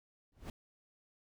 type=noise with exponential growth; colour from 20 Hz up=brown; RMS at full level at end=-37 dBFS; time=0.32-0.5 s; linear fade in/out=2 ms; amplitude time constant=38 ms; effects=none